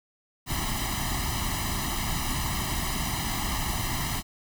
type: noise with comb filter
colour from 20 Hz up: pink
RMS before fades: -29 dBFS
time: 0.46-4.23 s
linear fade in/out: 50 ms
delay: 1 ms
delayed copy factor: +0.95
effects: none